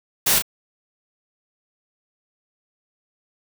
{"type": "noise with echo", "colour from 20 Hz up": "white", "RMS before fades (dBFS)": -18, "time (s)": [0.26, 0.39], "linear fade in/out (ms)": 10, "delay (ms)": 33, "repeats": 1, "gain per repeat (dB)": -6, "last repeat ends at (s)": 0.423, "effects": []}